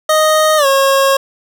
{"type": "tone with pitch glide", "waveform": "25% pulse", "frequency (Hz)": [622, 544.6], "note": ["D#5", "C#5"], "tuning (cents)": [-1, -31], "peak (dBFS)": -5, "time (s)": [0.09, 1.17], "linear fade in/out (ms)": 5, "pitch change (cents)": -230, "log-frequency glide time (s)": [0.57, 0.66], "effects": []}